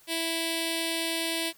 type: tone with notch filter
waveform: 5% pulse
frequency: 329.6 Hz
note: E4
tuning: in tune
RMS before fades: -30 dBFS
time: 0.07-1.53 s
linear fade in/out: 50 ms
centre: 1300 Hz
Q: 0.72
effects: white hiss -58 dBFS RMS until 1.57 s